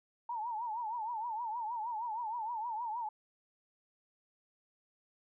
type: tone with vibrato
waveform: sine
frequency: 910 Hz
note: A#5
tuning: 42 cents flat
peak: -35 dBFS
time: 0.29-3.09 s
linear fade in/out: 5 ms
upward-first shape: triangle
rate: 6.4 Hz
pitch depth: 150 cents each way
effects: none